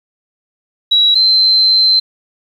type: tone pair in turn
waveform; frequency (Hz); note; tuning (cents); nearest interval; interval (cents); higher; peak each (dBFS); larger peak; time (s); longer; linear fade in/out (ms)
sine; 3887 / 4098; B7 / C8; -28 / -37; minor second; 91; second; -7; neither; 0.91-1.15 / 1.15-2; second; 10
effects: 7-bit